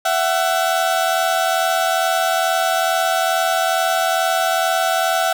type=tone pair together; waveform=30% pulse; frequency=668 / 750.3 Hz; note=E5 / F#5; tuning=+23 / +24 cents; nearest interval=major second; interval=201 cents; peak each=-16 dBFS; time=0.05-5.33 s; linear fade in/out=5 ms; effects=none